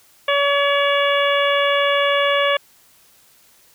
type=harmonic tone; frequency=567 Hz; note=C#5; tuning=39 cents sharp; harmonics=1 / 2 / 3 / 4 / 5 / 6; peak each=-18 / -21 / -23 / -24 / -25 / -26 dBFS; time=0.28-2.57 s; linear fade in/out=5 ms; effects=white hiss -53 dBFS RMS until 3.74 s